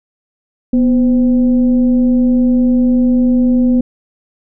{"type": "tone with frequency modulation", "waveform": "sine", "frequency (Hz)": 245.9, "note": "B3", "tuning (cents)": -7, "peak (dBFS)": -8, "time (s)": [0.73, 3.81], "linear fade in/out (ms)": 5, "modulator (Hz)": 271, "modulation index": 0.37, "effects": []}